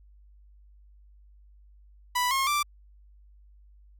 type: tone with pitch steps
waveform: sawtooth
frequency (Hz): 987.8 / 1077.2 / 1174.7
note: B5 / C#6 / D6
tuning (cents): 0 / -50 / 0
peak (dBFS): -20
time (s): 2.15-2.63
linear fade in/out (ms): 10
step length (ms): 160
effects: added 50 Hz sine -52 dBFS peak until 3.99 s